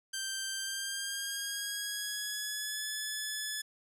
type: tone with pitch glide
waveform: 10% pulse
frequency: 1568 to 1719.8 Hz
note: G6 to A6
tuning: 0 to -40 cents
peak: -26 dBFS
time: 0.13-3.62 s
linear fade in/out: 10 ms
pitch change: +160 cents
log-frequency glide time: 0.51-2.85 s
effects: none